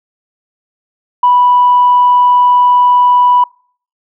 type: tone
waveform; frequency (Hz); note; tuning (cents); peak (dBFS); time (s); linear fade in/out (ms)
sine; 985; B5; -5; -4; 1.23-3.44; 5
effects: noise-tail reverb RT60 0.5 s tail -25 dB re dry + tanh soft clip ceiling 0 dBFS